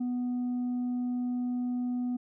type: tone with tanh clipping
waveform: triangle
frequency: 246.9 Hz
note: B3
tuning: in tune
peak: -29 dBFS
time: 0-2.17 s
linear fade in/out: 10 ms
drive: 7 dB
effects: none